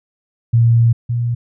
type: tone pair in turn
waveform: sine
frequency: 116.54 / 119.13 Hz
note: A#2 / A#2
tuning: 0 / +38 cents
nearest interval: unison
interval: 38 cents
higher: second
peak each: -8 / -15 dBFS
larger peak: first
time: 0.53-0.93 / 1.09-1.35 s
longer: first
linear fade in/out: 10 ms
effects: none